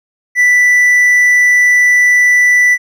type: tone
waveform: triangle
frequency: 1975.5 Hz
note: B6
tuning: in tune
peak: -4 dBFS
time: 0.35-2.78 s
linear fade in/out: 50 ms
effects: none